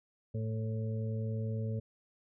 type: harmonic tone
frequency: 110.5 Hz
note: A2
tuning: 8 cents sharp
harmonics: 1 / 2 / 4 / 5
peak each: -33 / -41 / -44 / -47 dBFS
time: 0.34-1.8 s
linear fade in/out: 10 ms
effects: none